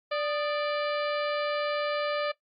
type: harmonic tone with a mistuned harmonic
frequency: 587.3 Hz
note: D5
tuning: in tune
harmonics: 1 / 2 / 3 / 4 / 5 / 6 / 7 / 8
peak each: -28 / -34 / -38 / -40 / -42 / -44 / -45 / -46 dBFS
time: 0.11-2.32 s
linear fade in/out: 10 ms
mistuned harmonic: 2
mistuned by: +77 cents
effects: noise-tail reverb RT60 0.1 s tail -17 dB re dry + Opus 48 kbps

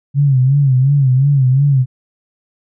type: tone with vibrato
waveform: sine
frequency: 135.3 Hz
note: C#3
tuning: 42 cents flat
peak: -8 dBFS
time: 0.14-1.86 s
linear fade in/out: 50 ms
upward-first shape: sine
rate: 2.8 Hz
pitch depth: 110 cents each way
effects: none

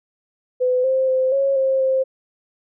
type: tone with pitch steps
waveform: sine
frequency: 504 / 525 / 519 / 548 / 532 / 527 Hz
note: B4 / C5 / C5 / C#5 / C5 / C5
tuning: +35 / +6 / -14 / -20 / +29 / +12 cents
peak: -15 dBFS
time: 0.6-2.04 s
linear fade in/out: 20 ms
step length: 240 ms
effects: none

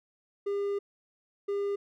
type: tone pair in turn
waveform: triangle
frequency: 402.5 / 402.5 Hz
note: G4 / G4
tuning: +46 / +46 cents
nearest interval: unison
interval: 0 cents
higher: neither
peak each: -26 dBFS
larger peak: neither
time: 0.46-0.79 / 1.48-1.76 s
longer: first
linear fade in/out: 10 ms
effects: none

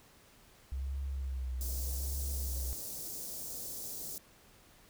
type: tone with vibrato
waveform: sine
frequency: 65.7 Hz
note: C2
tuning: 8 cents sharp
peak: -34 dBFS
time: 0.72-2.73 s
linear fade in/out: 0 ms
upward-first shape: sine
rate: 0.83 Hz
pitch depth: 70 cents each way
type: band-stop noise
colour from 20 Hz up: white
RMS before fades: -42 dBFS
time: 1.61-4.18 s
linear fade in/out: 0 ms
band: 630 to 5000 Hz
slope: 24 dB/octave
effects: pink hiss -61 dBFS RMS until 4.89 s

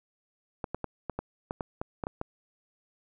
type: clicks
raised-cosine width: 1 ms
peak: -18 dBFS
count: 11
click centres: 0.642 / 0.746 / 0.843 / 1.097 / 1.19 / 1.509 / 1.608 / 1.815 / 2.038 / 2.069 / 2.214 s
effects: none

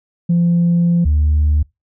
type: tone pair in turn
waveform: sine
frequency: 171.9 / 75.17 Hz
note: F3 / D2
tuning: -27 / +41 cents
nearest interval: octave + major second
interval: 1432 cents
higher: first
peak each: -9 dBFS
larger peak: neither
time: 0.29-1.05 / 1.05-1.63 s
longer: first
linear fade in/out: 10 ms
effects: noise-tail reverb RT60 0.2 s tail -25 dB re dry + tanh soft clip ceiling -8 dBFS

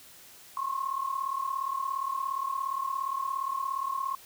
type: tone pair together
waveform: sine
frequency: 1053.8 / 1091 Hz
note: C6 / C#6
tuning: +12 / -28 cents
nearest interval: minor second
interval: 60 cents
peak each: -33 / -31 dBFS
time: 0.57-4.15 s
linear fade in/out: 2 ms
effects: white hiss -52 dBFS RMS until 4.25 s

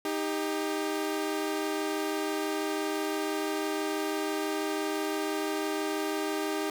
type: tone pair together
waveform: sawtooth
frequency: 311.5 / 397.5 Hz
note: D#4 / G4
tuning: +2 / +24 cents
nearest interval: major third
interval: 422 cents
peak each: -28 dBFS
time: 0.05-6.7 s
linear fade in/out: 2 ms
effects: none

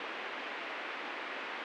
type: band-pass noise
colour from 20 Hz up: white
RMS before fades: -41 dBFS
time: 0-1.64 s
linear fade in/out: 2 ms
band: 280 to 2600 Hz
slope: 24 dB/octave
effects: none

